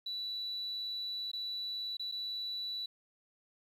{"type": "tone with dropouts", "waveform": "sine", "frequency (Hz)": 3951, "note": "B7", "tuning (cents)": 0, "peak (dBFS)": -35, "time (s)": [0.06, 2.86], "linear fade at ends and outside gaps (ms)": 5, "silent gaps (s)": [[1.316, 1.332], [1.97, 1.995], [2.115, 2.121]], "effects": ["tanh soft clip ceiling -32 dBFS", "11-bit"]}